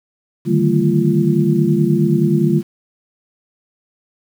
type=tone cluster; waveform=sine; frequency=147.2 / 156.7 / 191.8 / 223.4 / 344.1 Hz; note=D3 / D#3 / G3 / A3 / F4; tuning=+4 / +13 / -37 / +27 / -26 cents; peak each=-18 dBFS; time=0.45-2.63 s; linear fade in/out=50 ms; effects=7-bit